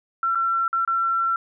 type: tone with dropouts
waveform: sine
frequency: 1353 Hz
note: E6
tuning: 45 cents sharp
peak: -19 dBFS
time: 0.23-1.36 s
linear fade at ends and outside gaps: 2 ms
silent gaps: 0.349-0.355 / 0.68-0.729 / 0.85-0.876 s
effects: none